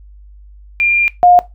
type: tone pair in turn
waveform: sine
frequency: 2395 / 712 Hz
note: D7 / F5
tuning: +33 / +33 cents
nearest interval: octave + major sixth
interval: 2100 cents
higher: first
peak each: -10 / -4 dBFS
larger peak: second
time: 0.8-1.08 / 1.23-1.39 s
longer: first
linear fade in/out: 0 ms
effects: noise-tail reverb RT60 0.2 s tail -18 dB re dry + added 50 Hz sine -36 dBFS peak until 1.54 s